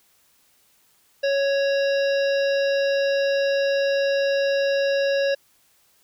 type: harmonic tone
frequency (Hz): 554.4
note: C#5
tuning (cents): 0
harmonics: 1 / 3 / 5 / 7 / 9 / 10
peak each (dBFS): -19 / -29 / -33 / -36 / -38 / -39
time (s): 1.23-5.35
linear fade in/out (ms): 10
effects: white hiss -61 dBFS RMS until 6.03 s